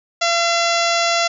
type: harmonic tone with a mistuned harmonic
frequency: 681 Hz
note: F5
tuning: 44 cents flat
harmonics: 1 / 2 / 3 / 4 / 5 / 6 / 7 / 8 / 9 / 10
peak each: -19 / -22 / -24 / -25 / -26 / -27 / -27 / -28 / -29 / -29 dBFS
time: 0.21-1.28 s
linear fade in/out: 10 ms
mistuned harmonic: 10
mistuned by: +29 cents
effects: none